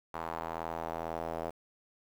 square tone with band-pass filter sweep, 41.08 Hz, E1, 5 cents flat, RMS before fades -38 dBFS, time 0.13-1.51 s, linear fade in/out 20 ms, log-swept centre 970 to 640 Hz, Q 2.2, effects 9-bit

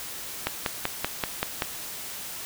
click train, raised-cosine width 0.3 ms, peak -8 dBFS, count 7, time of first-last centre 0.47-1.622 s, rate 5.21 Hz, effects white hiss -37 dBFS RMS until 2.45 s

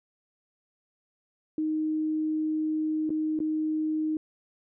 sine tone with dropouts, 311.1 Hz, D#4, in tune, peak -25 dBFS, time 1.58-4.17 s, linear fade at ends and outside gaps 2 ms, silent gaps 3.094-3.103 / 3.391-3.402 s, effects none

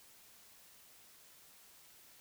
silence, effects white hiss -61 dBFS RMS until 2.2 s

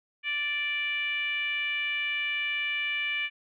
sine tone with frequency modulation, 2347 Hz, D7, 2 cents flat, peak -27 dBFS, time 0.23-3.3 s, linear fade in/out 50 ms, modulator 588 Hz, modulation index 0.91, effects none

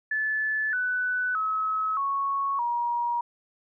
sine tone with pitch steps, 1736 / 1493.9 / 1285.6 / 1106.3 / 952 Hz, A6 / F#6 / E6 / C#6 / A#5, -24 / +16 / -44 / -4 / +36 cents, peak -24 dBFS, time 0.11-3.21 s, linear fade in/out 5 ms, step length 620 ms, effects none

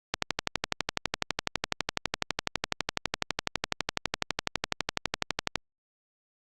click train, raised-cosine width 0.2 ms, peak -7 dBFS, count 66, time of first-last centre 0.14-5.557 s, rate 12 Hz, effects Opus 48 kbps

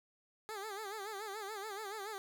15% pulse tone with vibrato, 414.3 Hz, G#4, 4 cents flat, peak -35 dBFS, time 0.49-2.18 s, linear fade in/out 0 ms, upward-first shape sine, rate 7 Hz, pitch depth 120 cents each way, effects none

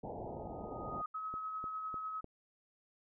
white low-pass noise, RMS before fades -44 dBFS, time 0.03-1.02 s, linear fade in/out 10 ms, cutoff 890 Hz, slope 96 dB/octave
sine tone with exponential growth, 1244.5 Hz, D#6, in tune, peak -35 dBFS, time 0.27-1.06 s, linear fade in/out 5 ms, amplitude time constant 170 ms
sine tone with tremolo, 1279 Hz, D#6, 47 cents sharp, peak -37 dBFS, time 1.14-2.21 s, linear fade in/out 10 ms, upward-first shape sine, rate 10 Hz, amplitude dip 30%
click train, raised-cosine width 2 ms, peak -35 dBFS, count 4, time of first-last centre 1.34-2.244 s, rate 3.32 Hz
effects none

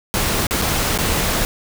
pink noise with dropouts, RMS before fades -19 dBFS, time 0.14-1.45 s, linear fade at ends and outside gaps 0 ms, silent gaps 0.468-0.509 / 0.616-0.621 / 0.977-0.987 s, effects none

